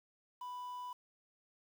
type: tone with quantisation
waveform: triangle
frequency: 990 Hz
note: B5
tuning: 4 cents sharp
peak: -40 dBFS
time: 0.41-0.93 s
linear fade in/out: 5 ms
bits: 10
effects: none